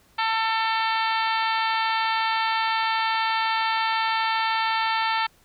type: harmonic tone with a mistuned harmonic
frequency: 446.8 Hz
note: A4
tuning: 27 cents sharp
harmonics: 2 / 3 / 4 / 5 / 6 / 7 / 8 / 9 / 10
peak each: -24 / -28 / -30 / -32 / -34 / -35 / -36 / -37 / -38 dBFS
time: 0.18-5.27 s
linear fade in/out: 10 ms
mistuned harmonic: 10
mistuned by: +15 cents
effects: pink hiss -59 dBFS RMS until 5.44 s